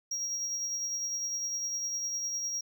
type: tone with tremolo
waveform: triangle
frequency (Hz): 5640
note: F8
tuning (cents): +16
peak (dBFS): -29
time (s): 0.11-2.61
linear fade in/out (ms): 5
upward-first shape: sine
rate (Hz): 9.9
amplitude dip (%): 30
effects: none